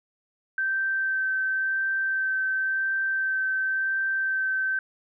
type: tone with vibrato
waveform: sine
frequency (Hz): 1553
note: G6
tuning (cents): -17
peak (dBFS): -23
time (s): 0.58-4.79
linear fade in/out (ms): 2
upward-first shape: sine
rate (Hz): 0.94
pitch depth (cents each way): 11
effects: none